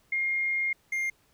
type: tone pair in turn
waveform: sine / triangle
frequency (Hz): 2129 / 2117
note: C7 / C7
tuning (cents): +30 / +20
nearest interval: unison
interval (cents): 10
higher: first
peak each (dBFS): -25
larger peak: neither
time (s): 0.12-0.73 / 0.92-1.1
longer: first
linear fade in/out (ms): 5
effects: pink hiss -66 dBFS RMS until 1.33 s